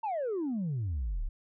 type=exponential sweep; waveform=sine; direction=down; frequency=925 to 30.87 Hz; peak=-28 dBFS; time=0.03-1.29 s; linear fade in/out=10 ms; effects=tanh soft clip ceiling -28 dBFS